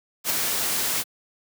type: noise with ADSR envelope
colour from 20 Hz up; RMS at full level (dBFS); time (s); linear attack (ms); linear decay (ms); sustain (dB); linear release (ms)
white; -22; 0.24-1.04; 61; 10; -3; 36
effects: high-pass 100 Hz 12 dB/octave